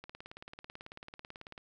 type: click train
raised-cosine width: 0.3 ms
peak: -30 dBFS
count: 29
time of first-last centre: 0.04-1.578 s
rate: 18.2 Hz
effects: none